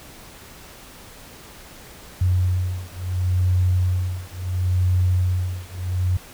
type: beating tone pair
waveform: sine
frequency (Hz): 90.7 / 91.42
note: F#2 / F#2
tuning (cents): -34 / -20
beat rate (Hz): 0.72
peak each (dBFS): -21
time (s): 2.21-6.17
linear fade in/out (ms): 5
effects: pink hiss -43 dBFS RMS until 6.33 s